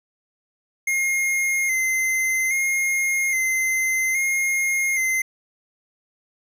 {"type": "tone with vibrato", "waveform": "square", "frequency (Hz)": 2103, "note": "C7", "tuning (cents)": 8, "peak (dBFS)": -20, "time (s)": [0.87, 5.22], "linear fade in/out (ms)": 5, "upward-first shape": "square", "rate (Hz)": 0.61, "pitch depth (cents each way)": 29, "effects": []}